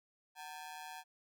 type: ring-modulated tone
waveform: sawtooth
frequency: 830.6 Hz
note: G#5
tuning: in tune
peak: -39 dBFS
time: 0.35-1.04 s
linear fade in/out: 50 ms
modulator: 78.8 Hz
effects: none